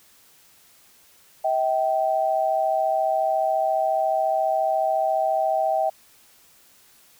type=tone pair together; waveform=sine; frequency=640.7 / 775 Hz; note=E5 / G5; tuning=-49 / -20 cents; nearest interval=minor third; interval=329 cents; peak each=-22 dBFS; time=1.44-5.9 s; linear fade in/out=10 ms; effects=white hiss -55 dBFS RMS until 7.19 s